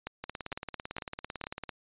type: two click trains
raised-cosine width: 0.3 ms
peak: -19 / -21 dBFS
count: 4 / 27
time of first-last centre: 0.07-1.44 / 0.24-1.693 s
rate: 2.19 / 17.9 Hz
effects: resampled to 8000 Hz